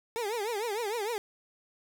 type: tone with vibrato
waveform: 30% pulse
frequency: 438.3 Hz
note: A4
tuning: 7 cents flat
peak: -28 dBFS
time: 0.16-1.18 s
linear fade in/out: 0 ms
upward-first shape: triangle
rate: 6.6 Hz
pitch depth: 210 cents each way
effects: none